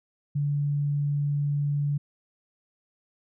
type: tone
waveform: sine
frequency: 144.4 Hz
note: D3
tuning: 29 cents flat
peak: -23 dBFS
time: 0.35-1.98 s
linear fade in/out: 10 ms
effects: none